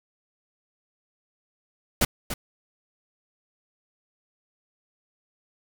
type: noise with echo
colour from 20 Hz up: pink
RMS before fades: -20 dBFS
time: 2.01-2.05 s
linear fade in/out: 5 ms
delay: 290 ms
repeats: 1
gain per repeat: -10 dB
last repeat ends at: 2.34 s
effects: none